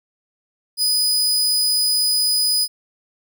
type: tone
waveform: sawtooth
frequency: 4978 Hz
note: D#8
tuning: in tune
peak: -13 dBFS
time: 0.77-2.68 s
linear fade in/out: 50 ms
effects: none